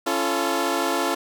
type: chord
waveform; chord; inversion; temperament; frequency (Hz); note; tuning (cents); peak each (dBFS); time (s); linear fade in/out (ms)
15% pulse; Db augmented; none; equal with one note detuned; 277.2 / 342.8 / 440; Db4 / F4 / A4; 0 / -32 / 0; -20 / -18 / -21; 0.06-1.15; 10
effects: none